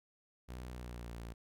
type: tone with pitch glide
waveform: sawtooth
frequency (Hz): 61.74 to 57.61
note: B1 to A#1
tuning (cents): 0 to -20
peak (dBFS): -40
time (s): 0.48-1.34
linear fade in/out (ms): 20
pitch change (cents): -120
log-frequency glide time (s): 0.74-1.22
effects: none